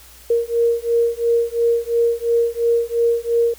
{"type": "beating tone pair", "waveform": "sine", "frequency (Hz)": [466.2, 469.1], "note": ["A#4", "A#4"], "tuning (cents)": [0, 11], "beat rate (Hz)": 2.9, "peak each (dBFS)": -18, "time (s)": [0.3, 3.54], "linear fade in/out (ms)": 5, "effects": ["added 60 Hz sine -47 dBFS peak until 3.58 s", "white hiss -45 dBFS RMS until 3.58 s"]}